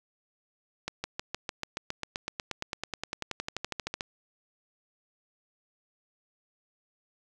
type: accelerating click train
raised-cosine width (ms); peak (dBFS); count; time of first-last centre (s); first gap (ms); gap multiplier
0.2; -15; 30; 0.88-4.008; 160; 0.97
effects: none